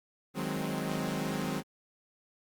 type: chord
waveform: sawtooth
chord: Ab dominant seventh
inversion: second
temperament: equal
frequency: 155.56 / 185 / 207.7 / 261.6 Hz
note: Eb3 / Gb3 / Ab3 / C4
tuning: 0 / 0 / 0 / 0 cents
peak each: -33 dBFS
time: 0.34-1.63 s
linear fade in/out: 50 ms
effects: Opus 32 kbps